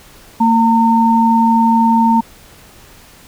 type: tone pair together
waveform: sine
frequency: 228 / 912 Hz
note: A#3 / A#5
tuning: -38 / -38 cents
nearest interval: 2 octaves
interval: 2400 cents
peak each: -11 dBFS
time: 0.4-2.21 s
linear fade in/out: 10 ms
effects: pink hiss -42 dBFS RMS until 3.27 s